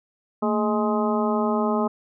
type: harmonic tone with a mistuned harmonic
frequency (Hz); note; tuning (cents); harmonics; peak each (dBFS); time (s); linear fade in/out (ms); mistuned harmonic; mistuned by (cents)
209.6; G#3; +16; 1 / 2 / 3 / 4 / 5 / 6; -23 / -26 / -28 / -29 / -30 / -31; 0.42-1.88; 10; 1; +120
effects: none